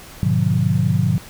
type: chord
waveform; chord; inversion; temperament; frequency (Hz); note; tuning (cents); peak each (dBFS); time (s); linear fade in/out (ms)
sine; G# diminished seventh; none; just; 103.83 / 124.59 / 149.51 / 179.41; G#2 / B2 / D3 / F3; 0 / +16 / +31 / +47; -20; 0.23-1.18; 0
effects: pink hiss -40 dBFS RMS until 1.29 s